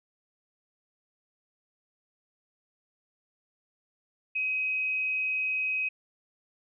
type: tone with amplitude modulation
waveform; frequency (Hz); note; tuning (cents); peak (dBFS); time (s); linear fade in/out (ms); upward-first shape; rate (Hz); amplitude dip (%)
sine; 2530; D#7; +28; -25; 4.35-5.89; 10; sine; 196; 30
effects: none